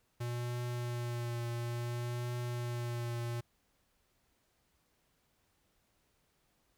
square tone with vibrato, 120 Hz, B2, 49 cents flat, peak -36 dBFS, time 0.2-3.41 s, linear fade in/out 10 ms, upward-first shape triangle, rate 0.58 Hz, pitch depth 26 cents each way, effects pink hiss -75 dBFS RMS until 6.77 s

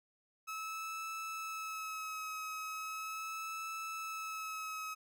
30% pulse tone with vibrato, 1293 Hz, E6, 34 cents flat, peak -37 dBFS, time 0.47-4.95 s, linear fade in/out 20 ms, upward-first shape sine, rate 0.38 Hz, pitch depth 23 cents each way, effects none

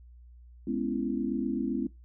sine chord, C# minor seventh, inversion second, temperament just, 207.9 / 249.5 / 277.2 / 332.6 Hz, G#3 / B3 / C#4 / E4, +2 / +18 / 0 / +16 cents, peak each -34 / -32 / -33 / -34 dBFS, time 0.67-1.87 s, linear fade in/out 5 ms, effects noise-tail reverb RT60 0.2 s tail -20 dB re dry + added 60 Hz sine -49 dBFS peak until 2.04 s

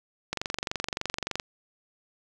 click train, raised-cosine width 0.2 ms, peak -12 dBFS, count 26, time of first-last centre 0.33-1.398 s, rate 23.4 Hz, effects none

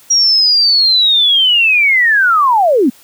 sine linear sweep, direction down, 5700 to 220 Hz, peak -7 dBFS, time 0.1-2.9 s, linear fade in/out 10 ms, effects white hiss -44 dBFS RMS until 3.03 s + high-pass 100 Hz 12 dB/octave

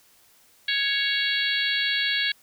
harmonic tone, 555 Hz, C#5, 2 cents sharp, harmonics 3 / 4 / 5 / 6 / 7 / 8, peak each -27 / -29 / -32 / -28 / -29 / -32 dBFS, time 0.68-2.32 s, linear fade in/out 5 ms, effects white hiss -58 dBFS RMS until 2.42 s

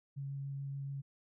sine tone with vibrato, 138.59 Hz, C#3, in tune, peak -38 dBFS, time 0.16-1.02 s, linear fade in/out 20 ms, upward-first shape sine, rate 7 Hz, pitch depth 8 cents each way, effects none

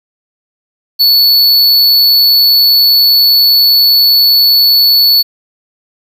square tone, 4435 Hz, C#8, in tune, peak -5 dBFS, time 0.99-5.23 s, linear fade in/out 20 ms, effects 7-bit

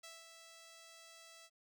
5% pulse tone with ADSR envelope, 659.3 Hz, E5, in tune, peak -39 dBFS, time 0.03-1.5 s, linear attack 11 ms, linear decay 200 ms, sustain -6 dB, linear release 52 ms, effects none

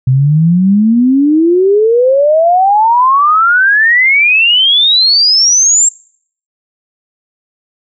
sine exponential sweep, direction up, 126 to 7580 Hz, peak -5 dBFS, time 0.07-5.89 s, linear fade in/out 5 ms, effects noise-tail reverb RT60 0.6 s tail -24 dB re dry

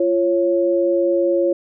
sine tone pair together, 344.8 / 550.2 Hz, F4 / C#5, -22 / -13 cents, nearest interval minor sixth, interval 809 cents, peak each -17 dBFS, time 0-1.53 s, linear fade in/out 5 ms, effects none

